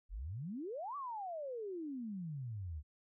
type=exponential two-way sweep; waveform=sine; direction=up then down; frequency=39.89 to 1174.7 to 70.2 Hz; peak=-40 dBFS; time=0.09-2.83 s; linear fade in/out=50 ms; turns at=0.96 s; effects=none